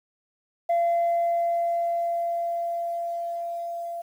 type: tone with level ramp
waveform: sine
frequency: 684 Hz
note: F5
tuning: 36 cents flat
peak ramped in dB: -17 to -30 dBFS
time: 0.69-4.02 s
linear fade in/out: 10 ms
effects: tanh soft clip ceiling -18 dBFS + 9-bit